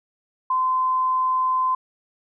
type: tone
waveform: sine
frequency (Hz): 1030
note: C6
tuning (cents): -28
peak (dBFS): -18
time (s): 0.5-1.75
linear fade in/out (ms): 5
effects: none